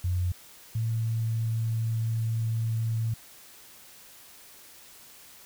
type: tone pair in turn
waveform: sine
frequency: 89.7 / 113.01 Hz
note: F2 / A2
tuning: +47 / +47 cents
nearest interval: major third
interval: 400 cents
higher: second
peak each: -24 / -25 dBFS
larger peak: first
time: 0.04-0.32 / 0.75-3.14 s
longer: second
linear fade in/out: 5 ms
effects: white hiss -51 dBFS RMS until 5.45 s